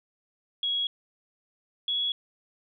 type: tone pair in turn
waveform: sine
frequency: 3322 / 3359 Hz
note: G#7 / G#7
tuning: 0 / +19 cents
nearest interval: unison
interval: 19 cents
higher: second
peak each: -25 dBFS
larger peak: neither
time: 0.63-0.87 / 1.88-2.12 s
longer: neither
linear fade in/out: 2 ms
effects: none